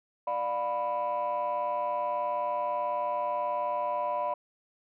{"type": "chord", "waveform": "sine", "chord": "B diminished", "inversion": "first", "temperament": "just", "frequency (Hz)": [592.7, 711.2, 987.8], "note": ["D5", "F5", "B5"], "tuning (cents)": [16, 31, 0], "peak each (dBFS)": [-31, -33, -29], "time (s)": [0.27, 4.34], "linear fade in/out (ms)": 5, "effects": ["tanh soft clip ceiling -23 dBFS"]}